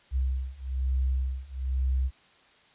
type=beating tone pair; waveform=sine; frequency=64.5 / 65.6 Hz; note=C2 / C2; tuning=-24 / +5 cents; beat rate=1.1 Hz; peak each=-29 / -28 dBFS; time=0.11-2.11 s; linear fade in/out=50 ms; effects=white hiss -59 dBFS RMS until 2.74 s + resampled to 8000 Hz